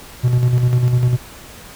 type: tone with tremolo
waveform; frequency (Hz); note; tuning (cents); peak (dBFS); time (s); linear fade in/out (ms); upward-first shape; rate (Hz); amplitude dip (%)
triangle; 123.47; B2; 0; -8; 0.23-1.17; 20; square; 10; 45
effects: pink hiss -38 dBFS RMS until 1.75 s